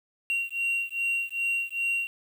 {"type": "beating tone pair", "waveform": "sine", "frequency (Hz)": [2751, 2753.5], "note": ["F7", "F7"], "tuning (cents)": [-27, -25], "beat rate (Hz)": 2.5, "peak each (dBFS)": -27, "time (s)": [0.3, 2.07], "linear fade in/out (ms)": 0, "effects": ["tanh soft clip ceiling -23 dBFS", "8-bit"]}